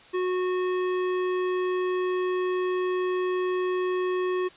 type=tone with hard clipping; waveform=sine; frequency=366.2 Hz; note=F#4; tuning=18 cents flat; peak=-26 dBFS; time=0.13-4.49 s; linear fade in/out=20 ms; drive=15 dB; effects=white hiss -51 dBFS RMS until 4.56 s + resampled to 8000 Hz